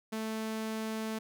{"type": "tone", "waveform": "sawtooth", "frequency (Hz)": 220, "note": "A3", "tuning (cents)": 0, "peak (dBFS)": -30, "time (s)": [0.12, 1.19], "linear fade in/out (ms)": 10, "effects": []}